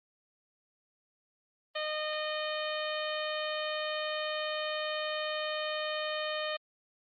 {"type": "harmonic tone", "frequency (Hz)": 613, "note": "D#5", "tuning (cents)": -26, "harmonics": [1, 2, 3, 4, 5, 6, 7], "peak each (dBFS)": [-35, -40, -40, -43, -40, -45, -46], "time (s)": [1.75, 6.57], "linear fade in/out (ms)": 10, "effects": ["Opus 24 kbps"]}